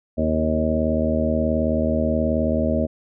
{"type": "harmonic tone with a mistuned harmonic", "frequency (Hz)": 78.7, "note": "D#2", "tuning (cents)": 20, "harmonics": [1, 2, 3, 4, 5, 6, 7, 8], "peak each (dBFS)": [-25, -31, -22, -29, -33, -33, -26, -25], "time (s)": [0.17, 2.87], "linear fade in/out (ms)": 20, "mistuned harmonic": 6, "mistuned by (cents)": -22, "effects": []}